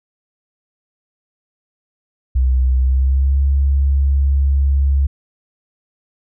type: tone with pitch glide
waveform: sine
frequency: 64 to 68.99 Hz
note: C2 to C#2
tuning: -38 to -8 cents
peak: -11 dBFS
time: 2.35-5.07 s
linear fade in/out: 10 ms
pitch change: +130 cents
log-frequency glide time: 2.77-3.41 s
effects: none